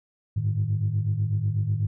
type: tone cluster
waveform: sine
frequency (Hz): 98.7 / 106.8 / 153.2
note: G2 / G#2 / D#3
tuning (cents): +12 / +49 / -27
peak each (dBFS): -28 / -23 / -30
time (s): 0.36-1.87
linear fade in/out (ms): 10
effects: tanh soft clip ceiling -15 dBFS